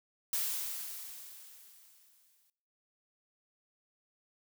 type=noise with exponential decay; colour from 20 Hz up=blue; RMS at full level=-32 dBFS; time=0.33-2.5 s; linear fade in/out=2 ms; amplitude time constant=470 ms; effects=noise-tail reverb RT60 0.7 s tail -21 dB re dry